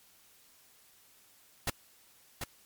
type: noise with echo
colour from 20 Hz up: pink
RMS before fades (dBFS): -30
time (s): 1.67-1.7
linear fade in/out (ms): 5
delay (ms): 740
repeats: 1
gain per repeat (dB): -6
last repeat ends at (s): 2.44
effects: white hiss -62 dBFS RMS until 2.65 s + MP3 96 kbps

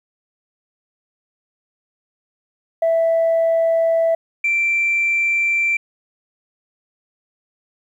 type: tone pair in turn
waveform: sine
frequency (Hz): 659.3 / 2349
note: E5 / D7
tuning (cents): 0 / 0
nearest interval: octave + minor seventh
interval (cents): 2200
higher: second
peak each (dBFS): -12 / -14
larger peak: first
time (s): 2.82-4.15 / 4.44-5.77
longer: neither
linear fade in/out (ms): 5
effects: tanh soft clip ceiling -11 dBFS + 9-bit

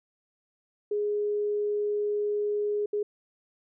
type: tone bursts at uneven times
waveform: sine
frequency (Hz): 415.3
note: G#4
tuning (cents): 0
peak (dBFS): -25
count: 2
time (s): 0.91-2.86 / 2.93-3.03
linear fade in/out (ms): 5
effects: none

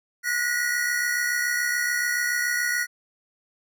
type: tone cluster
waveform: square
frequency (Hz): 1456 / 1888 / 1955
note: F#6 / A#6 / B6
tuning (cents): -28 / +22 / -18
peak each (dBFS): -28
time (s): 0.23-2.87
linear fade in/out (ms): 50
effects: none

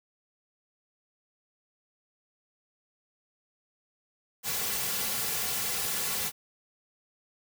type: noise with comb filter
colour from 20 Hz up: white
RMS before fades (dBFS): -31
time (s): 4.43-6.32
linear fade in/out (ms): 50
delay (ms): 3.2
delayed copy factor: -0.65
effects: none

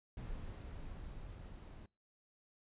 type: noise with level ramp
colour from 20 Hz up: brown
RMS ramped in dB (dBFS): -45 to -51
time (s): 0.17-1.86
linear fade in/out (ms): 2
effects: noise-tail reverb RT60 0.3 s tail -24 dB re dry + resampled to 8000 Hz

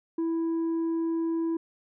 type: tone with tanh clipping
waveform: sine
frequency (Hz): 329.6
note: E4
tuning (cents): 0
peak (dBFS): -26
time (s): 0.18-1.57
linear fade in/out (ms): 5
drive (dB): 3
effects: none

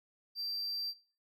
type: tone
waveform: triangle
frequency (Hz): 4699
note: D8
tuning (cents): 0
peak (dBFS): -34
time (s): 0.35-0.94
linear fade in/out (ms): 50
effects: noise-tail reverb RT60 0.4 s tail -17 dB re dry

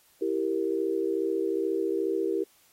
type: chord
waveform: sine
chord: E diminished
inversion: none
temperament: equal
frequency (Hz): 329.6 / 392 / 466.2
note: E4 / G4 / Bb4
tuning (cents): 0 / 0 / 0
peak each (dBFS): -30 / -28 / -31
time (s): 0.21-2.44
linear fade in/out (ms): 10
effects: white hiss -62 dBFS RMS until 2.72 s + AAC 48 kbps

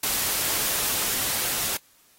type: noise with level ramp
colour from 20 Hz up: white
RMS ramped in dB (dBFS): -24 to -27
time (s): 0.03-1.77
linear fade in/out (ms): 5
effects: white hiss -59 dBFS RMS until 2.18 s + AAC 48 kbps

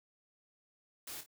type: noise with echo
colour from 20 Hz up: white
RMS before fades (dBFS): -45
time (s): 1.07-1.21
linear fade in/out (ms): 5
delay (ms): 26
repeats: 2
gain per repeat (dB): -8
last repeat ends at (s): 1.262
effects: none

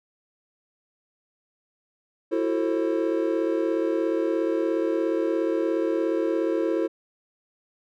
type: chord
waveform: triangle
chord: F# half-diminished seventh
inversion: third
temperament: just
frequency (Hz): 333 / 370 / 444 / 532.8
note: E4 / F#4 / A4 / C5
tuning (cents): +18 / 0 / +16 / +31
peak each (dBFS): -23 / -28 / -26 / -27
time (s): 2.31-6.88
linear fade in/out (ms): 20
effects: none

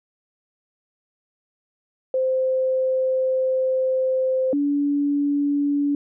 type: tone pair in turn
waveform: sine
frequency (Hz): 520 / 286.7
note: C5 / D4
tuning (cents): -11 / -42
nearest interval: minor seventh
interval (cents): 1031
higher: first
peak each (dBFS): -18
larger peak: neither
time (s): 2.14-4.53 / 4.53-5.95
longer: first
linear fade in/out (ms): 2
effects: none

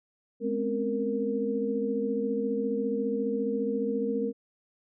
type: tone cluster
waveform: sine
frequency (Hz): 211.4 / 256.4 / 271 / 464.5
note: G#3 / C4 / C#4 / A#4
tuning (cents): +31 / -35 / -39 / -6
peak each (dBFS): -32 / -33 / -36 / -29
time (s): 0.4-4.33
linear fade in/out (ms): 50
effects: none

